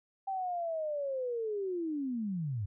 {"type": "linear sweep", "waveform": "sine", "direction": "down", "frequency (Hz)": [784, 92.3], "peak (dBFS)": -32, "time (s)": [0.27, 2.66], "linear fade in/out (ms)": 10, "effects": []}